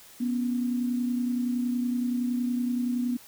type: tone pair together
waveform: sine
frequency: 243.8 / 274.5 Hz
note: B3 / C#4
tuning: -22 / -17 cents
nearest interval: major second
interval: 205 cents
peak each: -25 / -35 dBFS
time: 0.2-3.17 s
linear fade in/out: 10 ms
effects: white hiss -51 dBFS RMS until 3.27 s